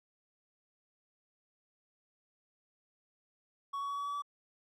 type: tone with pitch steps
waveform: triangle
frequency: 1117 / 1123.5 / 1130 / 1136.5 / 1143.1 / 1149.7 Hz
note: C#6 / C#6 / C#6 / C#6 / D6 / D6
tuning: +13 / +23 / +33 / +43 / -47 / -37 cents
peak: -33 dBFS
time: 3.73-4.222 s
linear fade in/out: 10 ms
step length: 82 ms
effects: none